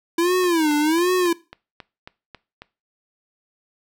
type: tone with vibrato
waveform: square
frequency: 329.6 Hz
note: E4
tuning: in tune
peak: -17 dBFS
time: 0.18-1.33 s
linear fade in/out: 5 ms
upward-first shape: sine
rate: 1.3 Hz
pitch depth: 190 cents each way
type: click train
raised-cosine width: 0.3 ms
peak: -21 dBFS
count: 9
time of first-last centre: 0.44-2.62 s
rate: 3.67 Hz
effects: noise-tail reverb RT60 0.3 s tail -20 dB re dry